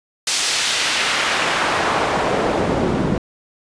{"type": "noise with band-pass filter sweep", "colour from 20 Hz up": "pink", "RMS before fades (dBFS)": -19, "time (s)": [0.27, 3.18], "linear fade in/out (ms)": 2, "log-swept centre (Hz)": [5800, 240], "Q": 0.8, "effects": ["resampled to 22050 Hz"]}